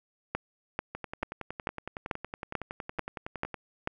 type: two click trains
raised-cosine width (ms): 0.5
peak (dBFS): -14 / -21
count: 9 / 29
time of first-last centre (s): 0.35-3.874 / 0.95-3.543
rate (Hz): 2.27 / 10.8
effects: none